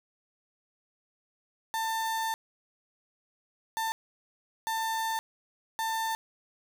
35% pulse tone bursts at uneven times, 894 Hz, A5, 27 cents sharp, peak -27 dBFS, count 4, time 1.74-2.34 / 3.77-3.92 / 4.67-5.19 / 5.79-6.15 s, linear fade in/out 0 ms, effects none

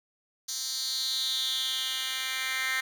10% pulse tone with high-pass filter sweep, 261.6 Hz, C4, in tune, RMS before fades -31 dBFS, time 0.48-2.81 s, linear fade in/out 10 ms, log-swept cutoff 5300 to 2000 Hz, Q 4.6, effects none

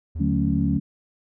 triangle tone with vibrato, 77.7 Hz, D#2, 2 cents flat, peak -25 dBFS, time 0.15-0.78 s, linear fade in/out 10 ms, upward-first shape triangle, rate 7.1 Hz, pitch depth 77 cents each way
sine chord, D major seventh, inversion none, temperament equal, 146.83 / 185 / 220 / 277.2 Hz, D3 / F#3 / A3 / C#4, 0 / 0 / 0 / 0 cents, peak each -25 dBFS, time 0.19-0.8 s, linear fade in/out 20 ms
effects none

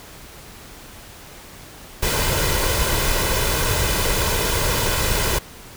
pink noise with comb filter, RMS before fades -20 dBFS, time 2.02-5.39 s, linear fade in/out 10 ms, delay 2 ms, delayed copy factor +0.55, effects pink hiss -41 dBFS RMS until 5.76 s

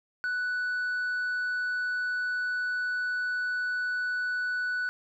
triangle tone with tanh clipping, 1484 Hz, F#6, 5 cents sharp, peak -28 dBFS, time 0.24-4.89 s, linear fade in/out 0 ms, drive 7 dB, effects none

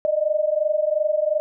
sine tone pair together, 599.2 / 622 Hz, D5 / D#5, +35 / -1 cents, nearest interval minor second, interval 64 cents, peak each -21 dBFS, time 0.05-1.4 s, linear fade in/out 0 ms, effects none

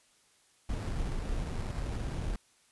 brown noise with sample-and-hold, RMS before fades -34 dBFS, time 0.69-2.36 s, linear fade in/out 5 ms, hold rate 3150 Hz, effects white hiss -66 dBFS RMS until 2.71 s + resampled to 24000 Hz

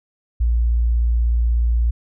sine tone, 58.27 Hz, A#1, in tune, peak -14 dBFS, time 0.4-1.91 s, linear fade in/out 10 ms, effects none

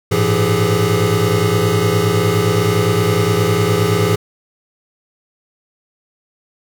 square tone cluster, 101.7 / 111.4 / 168.4 / 400.1 / 427.6 Hz, G#2 / A2 / E3 / G4 / A4, -36 / +22 / +37 / +35 / -49 cents, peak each -20 dBFS, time 0.11-4.16 s, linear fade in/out 10 ms, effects none

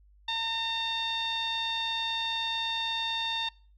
sawtooth tone with low-pass filter, 909 Hz, A#5, 44 cents flat, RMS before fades -31 dBFS, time 0.28-3.49 s, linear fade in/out 5 ms, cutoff 3700 Hz, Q 7.2, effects noise-tail reverb RT60 0.4 s tail -24 dB re dry + added 50 Hz sine -56 dBFS peak until 3.77 s

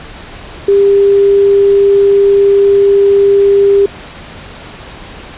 sine tone with quantisation, 398.8 Hz, G4, 30 cents sharp, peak -4 dBFS, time 0.68-3.86 s, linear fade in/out 5 ms, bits 5, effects pink hiss -30 dBFS RMS until 5.37 s + resampled to 8000 Hz

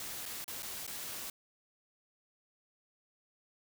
white noise with dropouts, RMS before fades -42 dBFS, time 0-1.3 s, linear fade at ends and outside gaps 2 ms, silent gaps 0.256-0.26 / 0.443-0.479 / 0.624-0.629 / 0.866-0.876 s, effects none

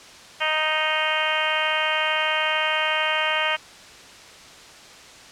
harmonic tone, 311.1 Hz, D#4, in tune, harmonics 2 / 3 / 4 / 5 / 6 / 7 / 8 / 9 / 10, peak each -29 / -29 / -29 / -29 / -29 / -29 / -29 / -29 / -29 dBFS, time 0.4-3.57 s, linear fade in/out 20 ms, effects white hiss -44 dBFS RMS until 5.31 s + low-pass 6000 Hz 12 dB/octave

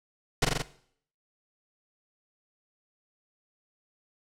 pink noise with echo, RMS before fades -22 dBFS, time 0.42-0.45 s, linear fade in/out 5 ms, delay 43 ms, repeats 4, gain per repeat -2 dB, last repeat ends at 0.622 s, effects noise-tail reverb RT60 0.6 s tail -17 dB re dry + low-pass 8000 Hz 12 dB/octave

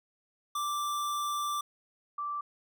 square / sine tone pair in turn, 1174.7 / 1169.1 Hz, D6 / D6, 0 / -8 cents, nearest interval unison, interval 8 cents, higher first, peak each -31 / -32 dBFS, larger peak first, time 0.55-1.61 / 2.18-2.41 s, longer first, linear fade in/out 5 ms, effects none

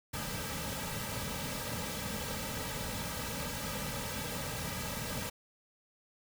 pink noise with comb filter, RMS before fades -38 dBFS, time 0.13-5.3 s, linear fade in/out 10 ms, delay 2.8 ms, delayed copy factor -0.8, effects none

